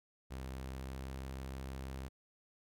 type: tone with pitch glide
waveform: sawtooth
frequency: 65.41 to 66.25 Hz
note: C2 to C2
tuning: 0 to +22 cents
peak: -38 dBFS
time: 0.3-2.09 s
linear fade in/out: 20 ms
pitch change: +22 cents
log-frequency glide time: 0.48-1.17 s
effects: none